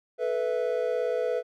triangle chord, A suspended second, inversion none, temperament equal with one note detuned, 436.7 / 493.9 / 659.3 Hz, A4 / B4 / E5, -13 / 0 / 0 cents, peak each -29 / -25 / -30 dBFS, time 0.18-1.43 s, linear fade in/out 50 ms, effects none

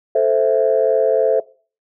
sine chord, A minor, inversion none, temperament equal, 440 / 523.3 / 659.3 Hz, A4 / C5 / E5, 0 / 0 / 0 cents, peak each -16 dBFS, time 0.15-1.4 s, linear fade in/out 5 ms, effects noise-tail reverb RT60 0.4 s tail -21 dB re dry + tanh soft clip ceiling -4 dBFS

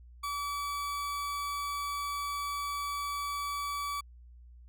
40% pulse tone, 1147 Hz, D6, 41 cents flat, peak -32 dBFS, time 0.23-4.01 s, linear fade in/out 10 ms, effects added 60 Hz sine -50 dBFS peak until 4.68 s

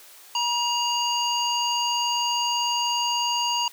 harmonic tone with a mistuned harmonic, 945 Hz, A#5, 23 cents sharp, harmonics 1 / 3 / 5 / 7, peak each -25 / -26 / -30 / -32 dBFS, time 0.35-3.68 s, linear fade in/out 2 ms, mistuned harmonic 1, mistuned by +24 cents, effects white hiss -48 dBFS RMS until 3.72 s + high-pass 400 Hz 12 dB/octave

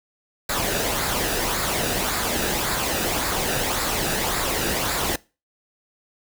pink noise with flanger, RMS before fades -24 dBFS, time 0.49-5.16 s, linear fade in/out 5 ms, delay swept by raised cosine 0.33 to 0.95 ms, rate 1.8 Hz, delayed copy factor -0.5, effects noise-tail reverb RT60 0.3 s tail -22 dB re dry

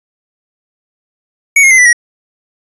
square tone with pitch steps, 2235 / 2146 / 2061 / 1979.7 / 1901.2 Hz, C#7 / C7 / C7 / B6 / A#6, +14 / +43 / -27 / +4 / +34 cents, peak -4 dBFS, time 1.56-1.93 s, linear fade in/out 5 ms, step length 74 ms, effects resampled to 24000 Hz

